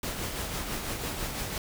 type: noise with tremolo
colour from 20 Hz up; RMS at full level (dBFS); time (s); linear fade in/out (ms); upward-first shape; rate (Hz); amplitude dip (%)
pink; -32; 0.03-1.58; 2; triangle; 6; 45
effects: none